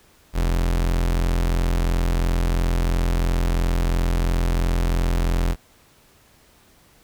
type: tone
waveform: 40% pulse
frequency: 42.94 Hz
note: F1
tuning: 29 cents flat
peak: -17 dBFS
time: 0.33-5.56 s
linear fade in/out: 50 ms
effects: pink hiss -55 dBFS RMS until 7.03 s